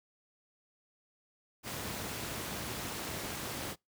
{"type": "noise with amplitude modulation", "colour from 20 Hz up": "pink", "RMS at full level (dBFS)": -36, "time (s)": [1.63, 3.76], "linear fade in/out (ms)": 50, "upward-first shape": "sine", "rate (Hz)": 248, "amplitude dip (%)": 60, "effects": ["noise-tail reverb RT60 0.2 s tail -26 dB re dry", "high-pass 80 Hz 12 dB/octave"]}